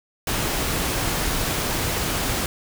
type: noise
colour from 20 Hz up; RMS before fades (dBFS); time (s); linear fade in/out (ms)
pink; -24; 0.27-2.46; 2
effects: none